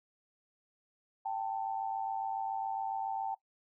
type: tone pair together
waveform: sine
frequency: 780.8 / 888 Hz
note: G5 / A5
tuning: -7 / +16 cents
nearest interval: major second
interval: 223 cents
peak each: -35 / -37 dBFS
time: 1.25-3.35 s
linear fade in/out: 10 ms
effects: noise-tail reverb RT60 0.1 s tail -19 dB re dry